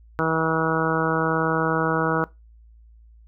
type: harmonic tone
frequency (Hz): 161.1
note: E3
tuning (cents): -39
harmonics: 1 / 2 / 3 / 4 / 5 / 6 / 7 / 8 / 9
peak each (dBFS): -27 / -27 / -26 / -31 / -32 / -30 / -30 / -28 / -28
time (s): 0.19-2.24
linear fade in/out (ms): 0
effects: noise-tail reverb RT60 0.2 s tail -20 dB re dry + added 56 Hz sine -47 dBFS peak until 3.27 s